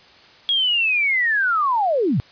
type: linear sweep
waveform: sine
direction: down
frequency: 3322 to 99.5 Hz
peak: -16 dBFS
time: 0.49-2.2 s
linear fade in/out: 0 ms
effects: white hiss -48 dBFS RMS until 2.31 s + resampled to 11025 Hz